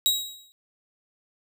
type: tone with exponential decay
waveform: sawtooth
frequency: 3827 Hz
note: A#7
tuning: 45 cents sharp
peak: -14 dBFS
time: 0.06-0.52 s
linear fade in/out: 0 ms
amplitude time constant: 98 ms
effects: none